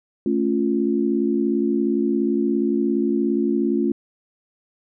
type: chord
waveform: sine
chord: A augmented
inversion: none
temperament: equal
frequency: 220 / 277.2 / 349.2 Hz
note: A3 / C#4 / E#4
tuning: 0 / 0 / 0 cents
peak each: -22 dBFS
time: 0.26-3.92 s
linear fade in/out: 2 ms
effects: none